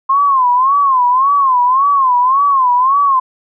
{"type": "tone with vibrato", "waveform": "sine", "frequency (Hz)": 1056, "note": "C6", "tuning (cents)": 16, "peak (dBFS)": -8, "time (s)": [0.09, 3.2], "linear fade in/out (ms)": 10, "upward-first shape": "sine", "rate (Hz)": 1.8, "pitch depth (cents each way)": 140, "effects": []}